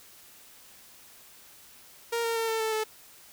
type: tone with pitch steps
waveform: sawtooth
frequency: 466.2 / 459.8 / 453.5 / 447.2 / 441.1 / 435 Hz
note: A#4 / A#4 / A#4 / A4 / A4 / A4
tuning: 0 / -24 / -48 / +28 / +4 / -20 cents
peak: -23 dBFS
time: 2.12-2.84 s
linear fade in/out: 10 ms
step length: 120 ms
effects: white hiss -53 dBFS RMS until 3.32 s